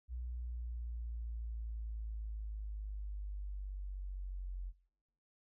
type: linear sweep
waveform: sine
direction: down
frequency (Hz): 61 to 44.99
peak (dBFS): -39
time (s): 0.08-4.73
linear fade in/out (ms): 50
effects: noise-tail reverb RT60 0.9 s tail -26 dB re dry